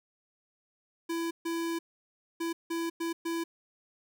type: tone bursts at uneven times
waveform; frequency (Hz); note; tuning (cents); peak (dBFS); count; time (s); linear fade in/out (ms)
square; 333.5; E4; +20; -31; 6; 1.09-1.31 / 1.45-1.79 / 2.4-2.53 / 2.7-2.9 / 3-3.13 / 3.25-3.44; 10
effects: none